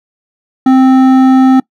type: tone with hard clipping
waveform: sine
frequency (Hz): 261.6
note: C4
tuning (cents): 0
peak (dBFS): -5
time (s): 0.66-1.6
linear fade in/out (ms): 5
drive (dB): 10
effects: noise-tail reverb RT60 0.1 s tail -24 dB re dry